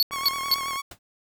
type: tone bursts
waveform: square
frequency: 4433 Hz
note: C#8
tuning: 1 cent flat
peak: -17 dBFS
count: 3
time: 0-0.541 s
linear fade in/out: 0 ms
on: 27 ms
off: 230 ms
type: click train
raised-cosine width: 0.5 ms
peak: -23 dBFS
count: 27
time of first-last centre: 0.11-0.758 s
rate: 40.1 Hz
type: tone with vibrato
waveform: sawtooth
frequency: 1100 Hz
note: C#6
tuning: 14 cents flat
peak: -24 dBFS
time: 0.11-0.82 s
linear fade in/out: 20 ms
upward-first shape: sine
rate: 9.1 Hz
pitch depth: 43 cents each way
type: noise with exponential decay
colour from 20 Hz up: pink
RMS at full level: -35 dBFS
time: 0.91-0.99 s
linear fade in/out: 5 ms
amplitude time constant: 17 ms
effects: none